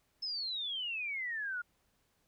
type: exponential sweep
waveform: sine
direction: down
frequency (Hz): 5274 to 1401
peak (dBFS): -35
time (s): 0.22-1.62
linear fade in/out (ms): 10
effects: pink hiss -75 dBFS RMS until 2.27 s